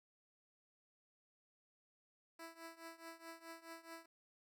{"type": "tone with tremolo", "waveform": "10% pulse", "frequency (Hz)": 330, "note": "E4", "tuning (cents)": 2, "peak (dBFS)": -40, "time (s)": [2.39, 4.06], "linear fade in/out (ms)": 5, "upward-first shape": "triangle", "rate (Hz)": 4.7, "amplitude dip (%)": 90, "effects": []}